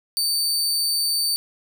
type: tone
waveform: sawtooth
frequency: 4577 Hz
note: D8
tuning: 45 cents flat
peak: -17 dBFS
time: 0.17-1.36 s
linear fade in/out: 0 ms
effects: none